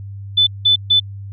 sine tone bursts at uneven times, 3504 Hz, A7, 8 cents flat, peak -9 dBFS, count 3, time 0.37-0.47 / 0.65-0.76 / 0.9-1 s, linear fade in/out 10 ms, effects added 99 Hz sine -28 dBFS peak until 1.32 s

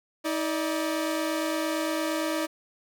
sawtooth tone pair together, 318 / 587.3 Hz, D#4 / D5, +38 / 0 cents, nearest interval major seventh, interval 1062 cents, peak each -24 / -27 dBFS, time 0.24-2.47 s, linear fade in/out 20 ms, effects none

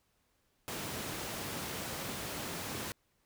pink high-pass noise, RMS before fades -40 dBFS, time 0.68-2.92 s, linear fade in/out 0 ms, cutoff 100 Hz, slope 12 dB/octave, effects pink hiss -75 dBFS RMS until 3.25 s

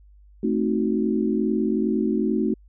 sine chord, A diminished seventh, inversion none, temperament equal with one note detuned, 220 / 262.4 / 311.1 / 370 Hz, A3 / C4 / Eb4 / Gb4, 0 / +5 / 0 / 0 cents, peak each -23 / -27 / -26 / -26 dBFS, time 0.43-2.54 s, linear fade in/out 5 ms, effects added 50 Hz sine -48 dBFS peak until 2.68 s

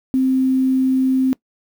sine tone with quantisation, 261.6 Hz, C4, in tune, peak -13 dBFS, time 0.14-1.33 s, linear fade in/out 0 ms, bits 7, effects noise-tail reverb RT60 0.1 s tail -22 dB re dry

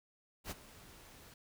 pink noise with ADSR envelope, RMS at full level -41 dBFS, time 0.44-1.34 s, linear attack 68 ms, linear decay 26 ms, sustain -16 dB, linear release 4 ms, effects none

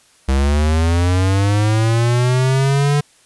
square linear sweep, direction up, 65.41 to 146.83 Hz, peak -13 dBFS, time 0.28-3.01 s, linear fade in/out 10 ms, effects white hiss -52 dBFS RMS until 3.25 s + resampled to 24000 Hz

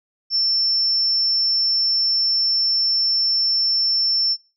sine tone, 5380 Hz, E8, 34 cents sharp, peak -16 dBFS, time 0.3-4.37 s, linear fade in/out 50 ms, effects noise-tail reverb RT60 0.3 s tail -21 dB re dry

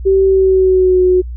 sine tone with pitch glide, 386 to 366 Hz, G4 to F#4, -27 to -19 cents, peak -7 dBFS, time 0.05-1.22 s, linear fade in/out 20 ms, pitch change -92 cents, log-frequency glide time 0.25-1.02 s, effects added 60 Hz sine -22 dBFS peak until 1.36 s

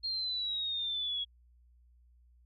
sine exponential sweep, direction down, 4244 to 3322 Hz, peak -32 dBFS, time 0.03-1.25 s, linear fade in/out 20 ms, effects added 60 Hz sine -60 dBFS peak until 2.45 s

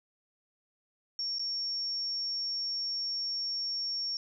sine tone with dropouts, 5500 Hz, F8, 27 cents flat, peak -31 dBFS, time 1.19-4.17 s, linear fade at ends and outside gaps 1 ms, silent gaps 1.385-1.394 s, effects none

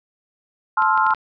sine chord, F major seventh, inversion first, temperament just, 873.1 / 1047.7 / 1309.6 / 1396.9 Hz, A5 / C6 / E6 / F6, -14 / +2 / -12 / 0 cents, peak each -19 / -19 / -23 / -20 dBFS, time 0.77-1.14 s, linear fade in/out 5 ms
clicks, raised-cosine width 0.3 ms, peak -19 dBFS, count 5, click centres 0.822 / 0.976 / 1.066 / 1.107 / 1.147 s
effects none

